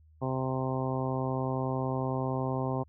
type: harmonic tone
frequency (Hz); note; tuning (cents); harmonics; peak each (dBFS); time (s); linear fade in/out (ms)
130.81; C3; 0; 1 / 2 / 3 / 4 / 5 / 6 / 7 / 8; -32 / -35 / -37 / -38 / -39 / -40 / -40 / -41; 0.21-2.84; 20
effects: added 78 Hz sine -56 dBFS peak until 2.88 s